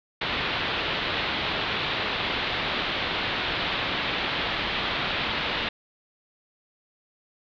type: low-pass noise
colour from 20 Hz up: white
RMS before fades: -28 dBFS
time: 0.21-5.69 s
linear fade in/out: 5 ms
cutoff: 3900 Hz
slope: 48 dB/octave
effects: none